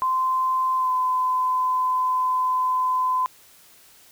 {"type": "tone with pitch glide", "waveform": "sine", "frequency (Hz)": [1035, 1018.4], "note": ["C6", "C6"], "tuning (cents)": [-19, -47], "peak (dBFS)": -19, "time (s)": [0.02, 3.26], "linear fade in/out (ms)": 0, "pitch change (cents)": -28, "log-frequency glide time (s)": [0.77, 0.91], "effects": ["white hiss -52 dBFS RMS until 4.11 s"]}